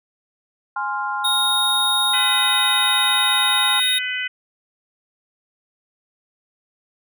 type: chord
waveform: sine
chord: F minor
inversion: first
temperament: equal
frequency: 830.6 / 1046.5 / 1396.9 Hz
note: Ab5 / C6 / F6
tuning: 0 / 0 / 0 cents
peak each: -26 dBFS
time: 0.76-3.8 s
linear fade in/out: 5 ms
type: tone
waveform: square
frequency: 3729 Hz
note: A#7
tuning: in tune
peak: -18 dBFS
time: 1.24-3.99 s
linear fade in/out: 10 ms
type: harmonic tone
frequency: 502 Hz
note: B4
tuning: 28 cents sharp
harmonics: 3 / 4 / 5 / 6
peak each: -28 / -26 / -29 / -29 dBFS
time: 2.13-4.28 s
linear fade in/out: 10 ms
effects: none